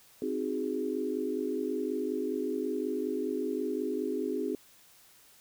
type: chord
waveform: sine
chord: Ab dominant seventh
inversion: first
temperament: equal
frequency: 261.6 / 311.1 / 370 / 415.3 Hz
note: C4 / Eb4 / Gb4 / Ab4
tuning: 0 / 0 / 0 / 0 cents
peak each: -35 / -36 / -36 / -34 dBFS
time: 0.22-4.55 s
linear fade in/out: 2 ms
effects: white hiss -59 dBFS RMS until 5.4 s